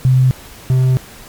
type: tone pair in turn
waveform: sine / triangle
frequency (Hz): 129.1 / 129.1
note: C3 / C3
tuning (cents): -23 / -23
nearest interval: unison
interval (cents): 0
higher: neither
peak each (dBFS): -7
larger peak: neither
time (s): 0.05-0.31 / 0.7-0.97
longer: second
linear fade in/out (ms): 0
effects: pink hiss -37 dBFS RMS until 1.28 s + MP3 96 kbps